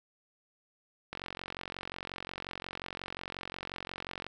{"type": "click train", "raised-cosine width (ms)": 0.3, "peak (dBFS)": -22, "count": 144, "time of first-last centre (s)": [1.13, 4.266], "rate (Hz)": 45.6, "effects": []}